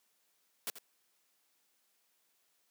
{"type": "noise with echo", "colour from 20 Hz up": "white", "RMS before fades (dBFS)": -37, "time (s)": [0.67, 0.7], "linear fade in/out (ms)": 0, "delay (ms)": 85, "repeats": 1, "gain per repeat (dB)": -12, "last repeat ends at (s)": 0.785, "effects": ["white hiss -75 dBFS RMS until 2.7 s", "high-pass 200 Hz 12 dB/octave"]}